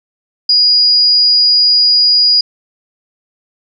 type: tone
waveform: sine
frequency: 4891 Hz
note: D#8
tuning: 31 cents flat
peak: -6 dBFS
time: 0.49-2.41 s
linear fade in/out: 5 ms
effects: none